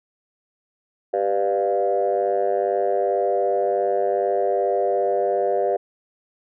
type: chord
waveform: sine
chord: G dominant seventh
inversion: none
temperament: equal with one note detuned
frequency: 392 / 493.9 / 595.9 / 698.5 Hz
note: G4 / B4 / D5 / F5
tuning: 0 / 0 / +25 / 0 cents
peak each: -23 dBFS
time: 1.13-5.77 s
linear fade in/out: 10 ms
effects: tanh soft clip ceiling -11 dBFS